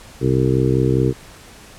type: harmonic tone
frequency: 64.9 Hz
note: C2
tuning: 13 cents flat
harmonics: 1 / 2 / 3 / 4 / 5 / 6 / 7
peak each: -27 / -17 / -26 / -24 / -21 / -21 / -23 dBFS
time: 0.2-1.14 s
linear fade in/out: 50 ms
effects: pink hiss -42 dBFS RMS until 1.78 s + low-pass 11000 Hz 12 dB/octave